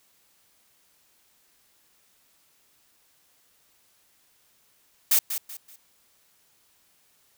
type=noise with echo; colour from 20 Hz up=blue; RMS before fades=-19 dBFS; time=5.11-5.19 s; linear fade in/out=5 ms; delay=190 ms; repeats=3; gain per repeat=-10 dB; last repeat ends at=5.76 s; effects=white hiss -64 dBFS RMS until 7.37 s